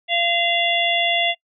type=harmonic tone with a mistuned harmonic; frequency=686 Hz; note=F5; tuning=31 cents flat; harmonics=1 / 3 / 4 / 5; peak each=-22 / -22 / -22 / -22 dBFS; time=0.08-1.35 s; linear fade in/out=50 ms; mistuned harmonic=4; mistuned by=+27 cents; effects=noise-tail reverb RT60 0.1 s tail -25 dB re dry